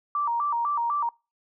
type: tone with vibrato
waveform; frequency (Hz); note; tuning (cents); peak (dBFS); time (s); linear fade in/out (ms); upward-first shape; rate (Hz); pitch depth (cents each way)
sine; 1046.5; C6; 0; -23; 0.15-1.09; 2; square; 4; 190
effects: noise-tail reverb RT60 0.3 s tail -25 dB re dry